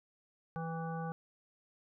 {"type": "harmonic tone with a mistuned harmonic", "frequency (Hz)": 164.81, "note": "E3", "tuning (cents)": 0, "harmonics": [1, 3, 5, 7, 9], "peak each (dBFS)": [-38, -45, -43, -48, -50], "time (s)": [0.56, 1.12], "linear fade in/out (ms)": 0, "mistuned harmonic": 5, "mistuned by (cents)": -36, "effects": []}